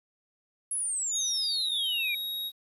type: exponential sweep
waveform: sine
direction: down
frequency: 10840 to 2304 Hz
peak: -28 dBFS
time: 0.71-2.15 s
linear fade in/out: 5 ms
type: tone with pitch glide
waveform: square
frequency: 3729 to 3785 Hz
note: A#7 to A#7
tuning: 0 to +26 cents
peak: -32 dBFS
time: 1.11-2.52 s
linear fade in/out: 50 ms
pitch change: +26 cents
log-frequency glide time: 1.72-2.08 s
effects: 10-bit